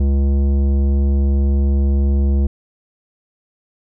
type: tone with tanh clipping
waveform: sine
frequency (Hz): 69.3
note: C#2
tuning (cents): 0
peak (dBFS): -14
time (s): 0-2.47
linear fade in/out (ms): 5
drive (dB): 13
effects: none